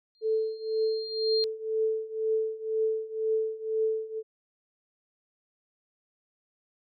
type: tone with exponential growth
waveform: sine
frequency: 4200 Hz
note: C8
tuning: 6 cents sharp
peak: -25 dBFS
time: 0.15-1.44 s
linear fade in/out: 0 ms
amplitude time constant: 280 ms
type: tone with tremolo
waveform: sine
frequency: 440 Hz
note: A4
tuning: in tune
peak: -22 dBFS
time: 0.21-4.23 s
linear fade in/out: 50 ms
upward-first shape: triangle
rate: 2 Hz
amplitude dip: 90%
effects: none